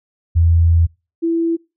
sine tone pair in turn, 83.6 / 332.5 Hz, E2 / E4, +25 / +15 cents, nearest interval 2 octaves, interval 2390 cents, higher second, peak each -9 / -14 dBFS, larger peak first, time 0.35-0.87 / 1.22-1.57 s, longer first, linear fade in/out 20 ms, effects noise-tail reverb RT60 0.3 s tail -26 dB re dry

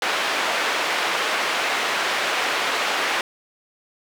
white band-pass noise, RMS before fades -23 dBFS, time 0.02-3.21 s, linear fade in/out 2 ms, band 440 to 2500 Hz, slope 12 dB/octave, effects none

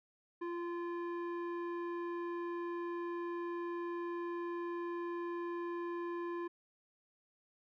square tone with low-pass filter, 345 Hz, F4, 21 cents flat, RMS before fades -40 dBFS, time 0.41-6.48 s, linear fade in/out 10 ms, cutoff 1400 Hz, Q 1.4, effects none

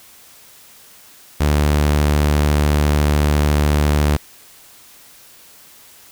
sawtooth tone, 74 Hz, D2, 14 cents sharp, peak -9 dBFS, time 1.4-4.17 s, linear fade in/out 10 ms, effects white hiss -45 dBFS RMS until 6.11 s

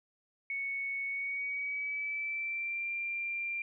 sine tone with pitch glide, 2217 to 2376 Hz, C#7 to D7, 0 to +20 cents, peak -33 dBFS, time 0.5-3.62 s, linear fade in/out 2 ms, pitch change +120 cents, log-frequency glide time 1.06-2.9 s, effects none

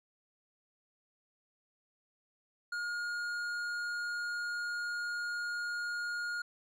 triangle tone with tanh clipping, 1427 Hz, F6, 37 cents sharp, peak -36 dBFS, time 2.72-6.42 s, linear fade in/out 5 ms, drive 14 dB, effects none

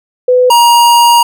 sine / square tone pair in turn, 501 / 945.8 Hz, B4 / A#5, +25 / +25 cents, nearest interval major seventh, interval 1100 cents, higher second, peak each -4 dBFS, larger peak neither, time 0.28-0.5 / 0.5-1.23 s, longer second, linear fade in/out 5 ms, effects none

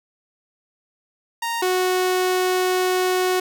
sawtooth tone pair in turn, 929 / 368 Hz, A#5 / F#4, -6 / -9 cents, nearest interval octave + major third, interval 1603 cents, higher first, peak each -19 / -14 dBFS, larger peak second, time 1.42-1.62 / 1.62-3.4 s, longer second, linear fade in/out 5 ms, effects none

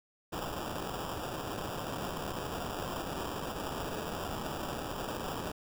white noise with sample-and-hold, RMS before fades -38 dBFS, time 0.32-5.52 s, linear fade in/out 10 ms, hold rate 2100 Hz, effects none

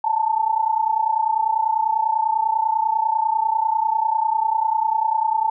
sine tone pair together, 868.9 / 899 Hz, A5 / A5, -22 / +37 cents, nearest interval minor second, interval 59 cents, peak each -20 dBFS, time 0.04-5.5 s, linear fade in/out 5 ms, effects none

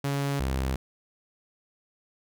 sawtooth tone pair in turn, 140.3 / 65.91 Hz, C#3 / C2, +21 / +13 cents, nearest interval octave + minor second, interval 1308 cents, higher first, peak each -22 dBFS, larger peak neither, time 0.04-0.4 / 0.4-0.76 s, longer neither, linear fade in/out 5 ms, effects none

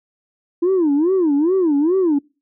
sine tone with vibrato, 328.9 Hz, E4, 4 cents flat, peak -11 dBFS, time 0.62-2.19 s, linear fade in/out 10 ms, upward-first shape sine, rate 2.4 Hz, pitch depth 270 cents each way, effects noise-tail reverb RT60 0.3 s tail -25 dB re dry + tanh soft clip ceiling -11 dBFS

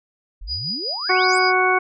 sine exponential sweep, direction up, 36.71 to 9397 Hz, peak -30 dBFS, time 0.41-1.39 s, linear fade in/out 10 ms
sine tone with tremolo, 4916 Hz, D#8, 22 cents flat, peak -22 dBFS, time 0.47-1.53 s, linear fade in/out 50 ms, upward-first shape sine, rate 5.3 Hz, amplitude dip 45%
harmonic tone, 370 Hz, F#4, in tune, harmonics 1 / 2 / 3 / 4 / 6, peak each -21 / -21 / -21 / -21 / -21 dBFS, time 1.09-1.79 s, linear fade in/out 10 ms
effects none

